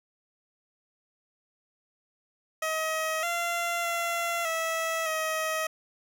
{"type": "tone with pitch steps", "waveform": "15% pulse", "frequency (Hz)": [634, 688, 683, 652, 633], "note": ["D#5", "F5", "F5", "E5", "D#5"], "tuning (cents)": [32, -26, -39, -19, 30], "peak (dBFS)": -21, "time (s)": [2.62, 5.67], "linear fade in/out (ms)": 5, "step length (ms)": 610, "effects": []}